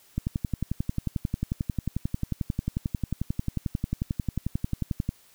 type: click train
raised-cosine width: 5 ms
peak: -14 dBFS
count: 56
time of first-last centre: 0.18-5.091 s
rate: 11.2 Hz
effects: white hiss -58 dBFS RMS until 5.34 s